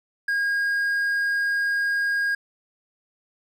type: tone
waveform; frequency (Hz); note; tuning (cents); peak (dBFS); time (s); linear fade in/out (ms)
triangle; 1629; G#6; -34; -19; 0.28-2.35; 5
effects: none